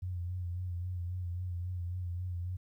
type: tone with vibrato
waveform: sine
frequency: 89.2 Hz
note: F2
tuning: 37 cents sharp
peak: -34 dBFS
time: 0.02-2.57 s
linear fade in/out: 10 ms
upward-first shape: sine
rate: 3.7 Hz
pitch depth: 46 cents each way
effects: 12-bit